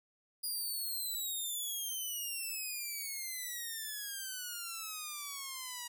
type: exponential sweep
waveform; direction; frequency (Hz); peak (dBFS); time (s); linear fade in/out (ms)
5% pulse; down; 4900 to 955; -29; 0.43-5.88; 10
effects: none